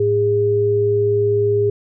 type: tone pair together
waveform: sine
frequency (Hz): 108.1 / 408.1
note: A2 / G#4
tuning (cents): -30 / -30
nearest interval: octave + major seventh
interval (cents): 2300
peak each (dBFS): -21 / -14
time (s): 0-1.7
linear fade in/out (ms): 5
effects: none